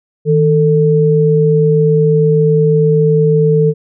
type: tone pair together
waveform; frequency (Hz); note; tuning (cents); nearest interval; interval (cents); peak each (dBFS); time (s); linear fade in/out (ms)
sine; 157.5 / 444.2; D#3 / A4; +21 / +16; octave + tritone; 1795; -10; 0.25-3.74; 50
effects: none